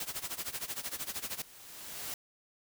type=noise with tremolo; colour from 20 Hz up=white; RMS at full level=-36 dBFS; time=0-1.42 s; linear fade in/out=2 ms; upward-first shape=sine; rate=13 Hz; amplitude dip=85%
type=noise with exponential growth; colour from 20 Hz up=white; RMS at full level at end=-38 dBFS; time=0.62-2.14 s; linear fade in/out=2 ms; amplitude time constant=330 ms
effects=none

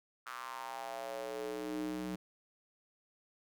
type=tone with high-pass filter sweep; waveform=square; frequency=61.74 Hz; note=B1; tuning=in tune; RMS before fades=-41 dBFS; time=0.26-2.16 s; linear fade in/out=10 ms; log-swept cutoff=1300 to 220 Hz; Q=4.2; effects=none

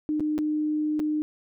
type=tone with dropouts; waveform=sine; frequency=304.1 Hz; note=D#4; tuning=40 cents flat; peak=-23 dBFS; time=0.09-1.22 s; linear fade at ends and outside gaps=0 ms; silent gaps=0.197-0.205 / 0.38-0.388 / 0.994-1 s; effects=none

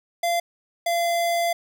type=tone pair in turn; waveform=square; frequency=688 / 684.7 Hz; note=F5 / F5; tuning=-26 / -34 cents; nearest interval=unison; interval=8 cents; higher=first; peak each=-21 dBFS; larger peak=neither; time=0.23-0.4 / 0.86-1.53 s; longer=second; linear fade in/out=5 ms; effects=none

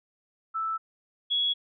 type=tone pair in turn; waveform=sine; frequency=1318.5 / 3351 Hz; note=E6 / G#7; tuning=0 / +15 cents; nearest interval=octave + major third; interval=1615 cents; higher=second; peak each=-27 / -23 dBFS; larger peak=second; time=0.54-0.78 / 1.3-1.54 s; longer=neither; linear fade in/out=20 ms; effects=none

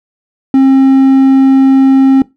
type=tone with hard clipping; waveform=triangle; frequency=267.7 Hz; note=C4; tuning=40 cents sharp; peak=-4 dBFS; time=0.54-2.22 s; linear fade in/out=2 ms; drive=6 dB; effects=noise-tail reverb RT60 0.2 s tail -20 dB re dry

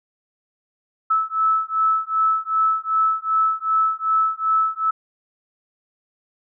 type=beating tone pair; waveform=sine; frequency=1305 / 1307.6 Hz; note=E6 / E6; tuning=-18 / -14 cents; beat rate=2.6 Hz; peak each=-20 / -20 dBFS; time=1.1-4.91 s; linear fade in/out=10 ms; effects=none

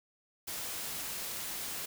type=noise; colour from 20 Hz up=white; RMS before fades=-39 dBFS; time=0.47-1.86 s; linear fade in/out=10 ms; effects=none

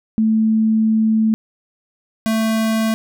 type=tone pair in turn; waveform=sine / square; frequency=220 / 221.8 Hz; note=A3 / A3; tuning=0 / +14 cents; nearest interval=unison; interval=14 cents; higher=second; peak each=-12 / -16 dBFS; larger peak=first; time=0.18-1.34 / 2.26-2.94 s; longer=first; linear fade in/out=0 ms; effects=none

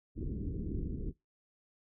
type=low-pass noise; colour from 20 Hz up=pink; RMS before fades=-37 dBFS; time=0.15-1.13 s; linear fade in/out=50 ms; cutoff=390 Hz; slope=48 dB/octave; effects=noise-tail reverb RT60 0.2 s tail -23 dB re dry

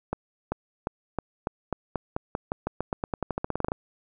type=accelerating click train; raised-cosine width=1 ms; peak=-13 dBFS; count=25; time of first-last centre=0.13-3.719 s; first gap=390 ms; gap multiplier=0.9; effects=none

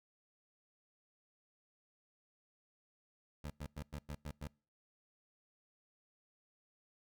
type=tone bursts; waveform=20% pulse; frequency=73.42 Hz; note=D2; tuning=in tune; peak=-37 dBFS; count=7; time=3.44-4.474 s; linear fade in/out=5 ms; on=62 ms; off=100 ms; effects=noise-tail reverb RT60 0.4 s tail -25 dB re dry

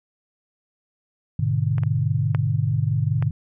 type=chord; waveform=sine; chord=G# diminished; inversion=none; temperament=just; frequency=103.83 / 124.59 / 149.51 Hz; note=G#2 / B2 / D3; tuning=0 / +16 / +31 cents; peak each=-23 dBFS; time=1.39-3.31 s; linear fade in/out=5 ms
type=clicks; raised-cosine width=0.5 ms; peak=-20 / -21 / -14 / -17 dBFS; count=4; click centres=1.782 / 1.835 / 2.348 / 3.225 s
effects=none

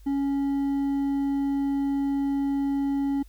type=tone with hard clipping; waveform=triangle; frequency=278.2 Hz; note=C#4; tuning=6 cents sharp; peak=-24 dBFS; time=0.06-3.23 s; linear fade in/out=10 ms; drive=7 dB; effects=added 50 Hz sine -46 dBFS peak until 3.28 s + white hiss -63 dBFS RMS until 3.28 s

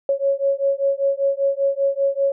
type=beating tone pair; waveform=sine; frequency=550 / 555.1 Hz; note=C#5 / C#5; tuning=-14 / +2 cents; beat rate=5.1 Hz; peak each=-20 dBFS; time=0.09-2.32 s; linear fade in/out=2 ms; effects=none

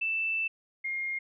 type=tone pair in turn; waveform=sine; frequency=2652 / 2130 Hz; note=E7 / C7; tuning=+10 / +30 cents; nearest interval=major third; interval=380 cents; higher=first; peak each=-27 / -30 dBFS; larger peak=first; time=0.01-0.48 / 0.84-1.19 s; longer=first; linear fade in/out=10 ms; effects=none

